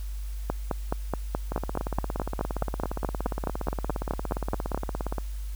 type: two click trains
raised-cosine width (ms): 1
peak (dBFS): -12 / -16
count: 21 / 64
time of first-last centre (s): 0.5-4.746 / 1.52-5.183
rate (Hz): 4.71 / 17.2
effects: added 50 Hz sine -31 dBFS peak until 5.55 s + white hiss -52 dBFS RMS until 5.55 s